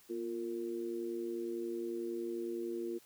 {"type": "tone with amplitude modulation", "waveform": "sine", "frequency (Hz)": 349.2, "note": "F4", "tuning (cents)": 0, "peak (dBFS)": -32, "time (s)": [0.09, 2.99], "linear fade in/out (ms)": 20, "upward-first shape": "sine", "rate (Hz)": 111, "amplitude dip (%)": 85, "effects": ["white hiss -63 dBFS RMS until 3.05 s"]}